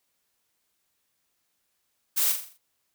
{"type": "noise with echo", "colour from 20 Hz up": "blue", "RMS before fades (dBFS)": -24, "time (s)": [2.16, 2.33], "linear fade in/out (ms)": 20, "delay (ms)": 42, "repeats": 6, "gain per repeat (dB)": -6, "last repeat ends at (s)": 2.582, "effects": ["white hiss -75 dBFS RMS until 2.94 s"]}